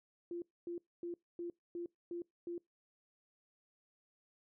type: tone bursts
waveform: sine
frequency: 345.6 Hz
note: F4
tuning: 18 cents flat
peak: -39 dBFS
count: 7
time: 0.31-2.58 s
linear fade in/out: 2 ms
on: 110 ms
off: 250 ms
effects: noise-tail reverb RT60 0.2 s tail -25 dB re dry